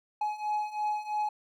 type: beating tone pair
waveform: triangle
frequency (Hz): 842 / 845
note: G#5 / G#5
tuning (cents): +24 / +30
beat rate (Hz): 3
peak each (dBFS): -32 / -29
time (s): 0.21-1.29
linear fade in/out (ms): 5
effects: none